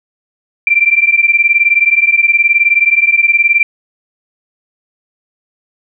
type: beating tone pair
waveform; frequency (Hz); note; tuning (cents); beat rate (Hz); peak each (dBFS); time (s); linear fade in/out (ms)
sine; 2349 / 2368; D7 / D7; 0 / +14; 19; -10; 0.67-3.63; 2
effects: none